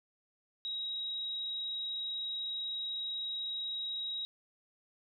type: tone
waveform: sine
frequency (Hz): 3818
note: A#7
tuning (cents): +41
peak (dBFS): -35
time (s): 0.65-4.25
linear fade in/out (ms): 0
effects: none